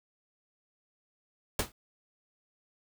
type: noise with exponential decay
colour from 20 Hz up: pink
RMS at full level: -25 dBFS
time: 1.59-1.72 s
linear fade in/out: 2 ms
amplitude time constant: 28 ms
effects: none